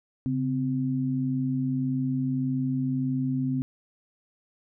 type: tone pair together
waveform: sine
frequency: 137.09 / 258.8 Hz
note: C#3 / C4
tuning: -19 / -19 cents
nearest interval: major seventh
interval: 1100 cents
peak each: -28 / -26 dBFS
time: 0.26-3.62 s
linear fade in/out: 0 ms
effects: none